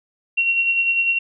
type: tone with tremolo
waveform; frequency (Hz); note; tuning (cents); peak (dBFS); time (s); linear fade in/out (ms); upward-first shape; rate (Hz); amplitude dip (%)
sine; 2738; F7; -35; -14; 0.37-1.19; 10; sine; 10; 45
effects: none